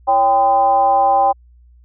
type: tone with frequency modulation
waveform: sine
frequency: 790 Hz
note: G5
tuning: 13 cents sharp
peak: -10 dBFS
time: 0.07-1.33 s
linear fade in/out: 20 ms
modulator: 230 Hz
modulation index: 0.7
effects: added 60 Hz sine -44 dBFS peak until 1.84 s